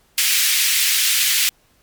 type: high-pass noise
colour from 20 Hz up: pink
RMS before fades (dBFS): -17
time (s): 0.18-1.49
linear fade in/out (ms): 0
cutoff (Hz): 2100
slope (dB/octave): 24
effects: pink hiss -58 dBFS RMS until 1.82 s + MP3 96 kbps